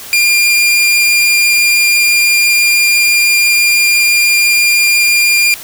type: tone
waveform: sawtooth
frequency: 2402 Hz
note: D7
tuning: 38 cents sharp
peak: -4 dBFS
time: 0.13-5.54 s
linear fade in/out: 0 ms
effects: white hiss -29 dBFS RMS until 5.63 s